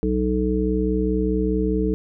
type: harmonic tone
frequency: 62.4 Hz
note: B1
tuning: 19 cents sharp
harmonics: 1 / 3 / 5 / 7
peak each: -24 / -24 / -24 / -24 dBFS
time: 0.03-1.94 s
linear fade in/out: 0 ms
effects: none